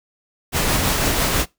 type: noise with tremolo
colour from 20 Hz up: pink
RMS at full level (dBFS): -18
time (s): 0.52-1.46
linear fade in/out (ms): 50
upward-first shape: sine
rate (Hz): 6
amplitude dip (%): 25
effects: noise-tail reverb RT60 0.2 s tail -22 dB re dry